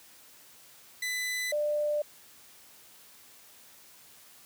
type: tone pair in turn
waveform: sawtooth / sine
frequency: 2000 / 594.6 Hz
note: B6 / D5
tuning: +21 / +21 cents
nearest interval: octave + major sixth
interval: 2100 cents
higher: first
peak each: -27 / -26 dBFS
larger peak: second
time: 1.02-1.52 / 1.52-2.02 s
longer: neither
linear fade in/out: 5 ms
effects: white hiss -55 dBFS RMS until 4.45 s + high-pass 80 Hz 12 dB/octave